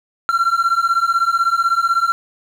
triangle beating tone pair, 1356 / 1372 Hz, E6 / F6, +49 / -31 cents, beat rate 16 Hz, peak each -15 / -15 dBFS, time 0.29-2.12 s, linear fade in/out 0 ms, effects 8-bit

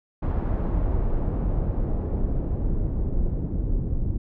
brown noise with low-pass filter sweep, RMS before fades -24 dBFS, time 0.22-4.18 s, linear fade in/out 10 ms, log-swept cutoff 1100 to 290 Hz, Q 0.84, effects none

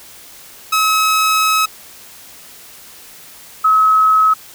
sawtooth / sine tone pair in turn, 1283 / 1283 Hz, E6 / E6, -47 / -47 cents, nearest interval unison, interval 0 cents, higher neither, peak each -8 dBFS, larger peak neither, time 0.72-1.66 / 3.64-4.34 s, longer first, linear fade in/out 10 ms, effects white hiss -39 dBFS RMS until 4.54 s

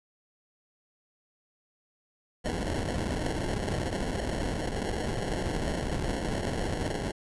pink noise with sample-and-hold, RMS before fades -31 dBFS, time 2.44-7.12 s, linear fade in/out 20 ms, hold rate 1225 Hz, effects resampled to 24000 Hz

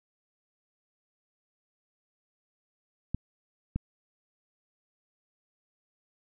clicks, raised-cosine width 5 ms, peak -17 dBFS, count 2, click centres 3.146 / 3.76 s, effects none

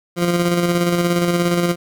20% pulse tone with tremolo, 173.8 Hz, F3, 8 cents flat, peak -9 dBFS, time 0.16-1.76 s, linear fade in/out 50 ms, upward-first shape square, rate 17 Hz, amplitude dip 35%, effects none

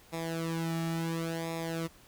sawtooth tone with flanger, 164.81 Hz, E3, in tune, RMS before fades -34 dBFS, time 0.12-1.88 s, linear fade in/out 20 ms, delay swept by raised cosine 0.66 to 1.96 ms, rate 0.71 Hz, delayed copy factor -0.8, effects pink hiss -58 dBFS RMS until 2.07 s

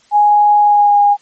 sine tone with pitch glide, 830.6 to 817.3 Hz, G#5 to G#5, 0 to -28 cents, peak -6 dBFS, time 0.11-1.17 s, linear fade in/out 50 ms, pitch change -28 cents, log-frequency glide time 0.6-1 s, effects white hiss -51 dBFS RMS until 1.21 s + MP3 32 kbps

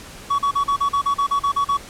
triangle tone bursts, 1126 Hz, C#6, 27 cents sharp, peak -14 dBFS, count 12, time 0.3-1.773 s, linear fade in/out 10 ms, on 87 ms, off 39 ms, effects pink hiss -39 dBFS RMS until 1.89 s + low-pass 11000 Hz 12 dB/octave

